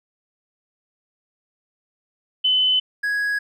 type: tone pair in turn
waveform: sine / triangle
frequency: 3026 / 1663.3 Hz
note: F#7 / G#6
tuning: +38 / +2 cents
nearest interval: minor seventh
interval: 1036 cents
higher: first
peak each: -15 / -18 dBFS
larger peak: first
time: 2.44-2.8 / 3.03-3.39 s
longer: neither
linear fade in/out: 10 ms
effects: none